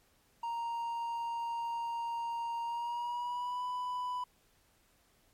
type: tone with pitch glide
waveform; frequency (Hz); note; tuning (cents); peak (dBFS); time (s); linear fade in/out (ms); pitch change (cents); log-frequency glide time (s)
triangle; 932.3 to 993.5; A#5 to B5; 0 to +10; -32; 0.43-4.24; 5; +110; 2.63-3.64
effects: pink hiss -69 dBFS RMS until 5.33 s + MP3 64 kbps